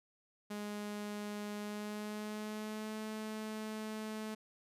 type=tone with pitch glide; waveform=sawtooth; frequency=207.7 to 216.6 Hz; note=G#3 to A3; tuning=0 to -27 cents; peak=-36 dBFS; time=0.5-4.35 s; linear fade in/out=10 ms; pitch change=+73 cents; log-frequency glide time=1.57-2.98 s; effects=resampled to 32000 Hz